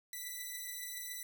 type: beating tone pair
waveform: 5% pulse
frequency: 1975.5 / 1982.6 Hz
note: B6 / B6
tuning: 0 / +6 cents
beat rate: 7.1 Hz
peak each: -37 / -32 dBFS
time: 0.13-1.23 s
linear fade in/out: 2 ms
effects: none